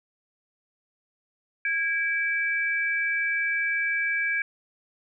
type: tone pair together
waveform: sine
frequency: 1640.8 / 2315 Hz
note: G#6 / D7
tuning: -21 / -25 cents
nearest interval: tritone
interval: 596 cents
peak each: -26 dBFS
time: 1.65-4.42 s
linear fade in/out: 2 ms
effects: none